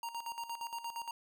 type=tone with tremolo; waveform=square; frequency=932.3 Hz; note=A#5; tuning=in tune; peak=-38 dBFS; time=0.03-1.11 s; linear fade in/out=2 ms; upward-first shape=square; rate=8.6 Hz; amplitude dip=70%; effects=none